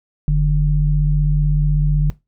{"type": "tone pair together", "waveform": "sine", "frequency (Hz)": [44.7, 150], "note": ["F1", "D3"], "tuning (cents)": [41, 37], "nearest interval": "octave + major sixth", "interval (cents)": 2096, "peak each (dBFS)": -15, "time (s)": [0.28, 2.1], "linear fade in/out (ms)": 0, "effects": ["noise-tail reverb RT60 0.2 s tail -18 dB re dry"]}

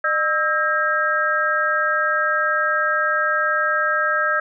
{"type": "tone cluster", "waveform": "sine", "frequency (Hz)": [606, 1301, 1608, 1867], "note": ["D#5", "E6", "G6", "A#6"], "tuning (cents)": [-46, -23, 44, 2], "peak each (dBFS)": [-25, -21, -20, -29], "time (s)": [0.04, 4.4], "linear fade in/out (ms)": 5, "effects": []}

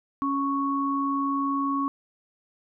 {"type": "tone pair together", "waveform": "sine", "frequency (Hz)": [277.2, 1108.8], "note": ["C#4", "C#6"], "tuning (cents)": [0, 0], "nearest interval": "2 octaves", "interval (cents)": 2400, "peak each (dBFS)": -26, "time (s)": [0.22, 1.88], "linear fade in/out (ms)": 0, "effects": []}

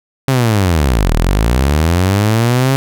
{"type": "linear two-way sweep", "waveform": "sawtooth", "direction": "down then up", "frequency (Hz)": [137.1, 36.71, 137.1], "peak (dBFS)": -6, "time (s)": [0.28, 2.76], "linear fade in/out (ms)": 0, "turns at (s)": 1.13, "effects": []}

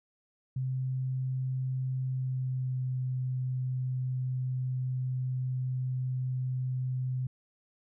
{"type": "tone with pitch glide", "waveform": "sine", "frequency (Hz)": [130, 128.21], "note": ["C3", "C3"], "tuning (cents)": [-11, -35], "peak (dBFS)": -29, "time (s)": [0.56, 7.27], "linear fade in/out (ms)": 5, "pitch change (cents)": -24, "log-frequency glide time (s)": [2.05, 2.92], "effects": []}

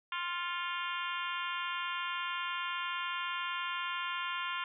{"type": "harmonic tone with a mistuned harmonic", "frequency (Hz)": 349.2, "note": "F4", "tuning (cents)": 0, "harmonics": [3, 4, 5, 6, 7, 8, 9, 10], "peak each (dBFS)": [-38, -40, -44, -45, -46, -43, -44, -50], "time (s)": [0.12, 4.64], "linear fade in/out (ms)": 2, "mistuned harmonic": 6, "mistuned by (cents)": 53, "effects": []}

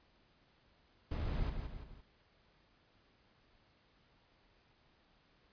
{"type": "noise with echo", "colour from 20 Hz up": "brown", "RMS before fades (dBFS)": -37, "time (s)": [1.11, 1.5], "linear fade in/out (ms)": 5, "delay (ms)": 170, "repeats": 3, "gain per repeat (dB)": -6, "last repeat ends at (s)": 2.01, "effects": ["pink hiss -70 dBFS RMS until 5.52 s", "resampled to 11025 Hz"]}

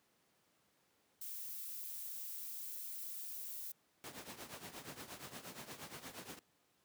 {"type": "noise", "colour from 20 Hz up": "violet", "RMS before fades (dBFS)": -46, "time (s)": [1.21, 3.72], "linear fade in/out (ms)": 5}
{"type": "noise with tremolo", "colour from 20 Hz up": "pink", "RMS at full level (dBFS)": -46, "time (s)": [4.04, 6.39], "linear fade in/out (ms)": 0, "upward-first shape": "triangle", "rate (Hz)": 8.5, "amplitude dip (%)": 80}
{"effects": ["pink hiss -75 dBFS RMS until 6.84 s", "high-pass 150 Hz 12 dB/octave"]}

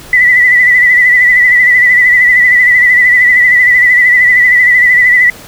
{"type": "tone with vibrato", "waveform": "sine", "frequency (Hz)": 1975.5, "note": "B6", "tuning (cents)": 0, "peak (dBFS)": -3, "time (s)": [0.13, 5.3], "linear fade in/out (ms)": 2, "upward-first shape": "sine", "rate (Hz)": 13, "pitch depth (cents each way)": 46, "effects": ["pink hiss -32 dBFS RMS until 5.47 s"]}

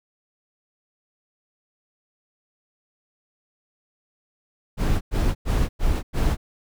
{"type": "noise bursts", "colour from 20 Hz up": "brown", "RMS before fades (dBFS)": -20, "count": 5, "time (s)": [4.77, 6.37], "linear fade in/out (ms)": 50, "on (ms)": 240, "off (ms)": 100, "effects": []}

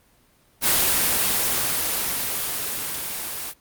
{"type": "noise with level ramp", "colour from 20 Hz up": "white", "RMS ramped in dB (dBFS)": [-18, -31], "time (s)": [0.61, 3.54], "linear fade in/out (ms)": 50, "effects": ["pink hiss -59 dBFS RMS until 3.6 s", "Opus 24 kbps"]}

